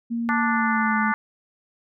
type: tone with pitch glide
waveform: sine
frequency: 233.1 to 216.2 Hz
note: A#3 to A3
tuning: 0 to -30 cents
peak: -23 dBFS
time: 0.1-1.13 s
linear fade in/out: 20 ms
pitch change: -130 cents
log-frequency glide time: 0.44-1 s
type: harmonic tone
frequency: 293.7 Hz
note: D4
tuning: in tune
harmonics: 3 / 4 / 5 / 6 / 7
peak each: -26 / -26 / -26 / -29 / -31 dBFS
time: 0.29-1.14 s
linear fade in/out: 0 ms
effects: none